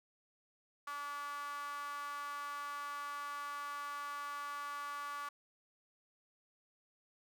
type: tone with high-pass filter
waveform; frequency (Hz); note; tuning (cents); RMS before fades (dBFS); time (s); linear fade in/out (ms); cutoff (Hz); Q
sawtooth; 287.4; D4; -37; -43; 0.87-5.29; 5; 1200; 7.3
effects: none